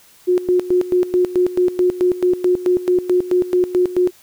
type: tone with tremolo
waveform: sine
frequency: 361.2 Hz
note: F#4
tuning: 42 cents flat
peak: -11 dBFS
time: 0.27-4.11 s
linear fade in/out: 20 ms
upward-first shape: square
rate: 4.6 Hz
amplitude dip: 80%
effects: white hiss -49 dBFS RMS until 4.22 s